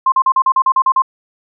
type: tone bursts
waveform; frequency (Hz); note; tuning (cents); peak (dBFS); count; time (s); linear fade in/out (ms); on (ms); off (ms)
sine; 1056; C6; +16; -8; 10; 0.06-1.021; 5; 61; 39
effects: none